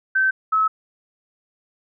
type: tone pair in turn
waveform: sine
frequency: 1544 / 1293.1 Hz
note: G6 / E6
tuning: -27 / -34 cents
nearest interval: minor third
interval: 307 cents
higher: first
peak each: -15 dBFS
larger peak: neither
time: 0.15-0.31 / 0.52-0.68 s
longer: neither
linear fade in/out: 10 ms
effects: none